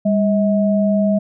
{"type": "tone pair together", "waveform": "sine", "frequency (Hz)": [200.8, 638.6], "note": ["G3", "D#5"], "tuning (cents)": [42, 45], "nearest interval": "octave + minor sixth", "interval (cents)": 2003, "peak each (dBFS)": [-14, -18], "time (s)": [0.05, 1.19], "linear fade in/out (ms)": 10, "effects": []}